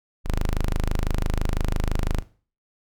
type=tone; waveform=sawtooth; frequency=25.96 Hz; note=G#0; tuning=in tune; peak=-17 dBFS; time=0.24-2.23 s; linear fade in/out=50 ms; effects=noise-tail reverb RT60 0.4 s tail -18 dB re dry